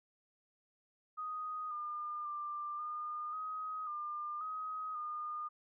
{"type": "tone with pitch steps", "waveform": "sine", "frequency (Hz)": [1246, 1206, 1188, 1216, 1260, 1200, 1261, 1218], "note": ["D#6", "D6", "D6", "D#6", "D#6", "D6", "D#6", "D#6"], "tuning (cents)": [2, 46, 20, -40, 21, 37, 23, -37], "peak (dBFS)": -38, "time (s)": [1.17, 5.49], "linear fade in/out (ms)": 20, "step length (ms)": 540, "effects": []}